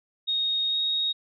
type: tone with pitch glide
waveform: sine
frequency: 3729 to 3755 Hz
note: A#7 to A#7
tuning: 0 to +12 cents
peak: -23 dBFS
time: 0.27-1.13 s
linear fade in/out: 20 ms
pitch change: +12 cents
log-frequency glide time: 0.68-0.78 s
effects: none